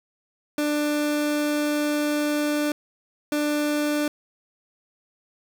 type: tone pair in turn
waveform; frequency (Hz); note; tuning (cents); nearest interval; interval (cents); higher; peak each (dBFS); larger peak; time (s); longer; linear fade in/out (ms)
30% pulse; 296.3 / 296.3; D4 / D4; +15 / +15; unison; 0; neither; -19; neither; 0.58-2.72 / 3.32-4.08; first; 2
effects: none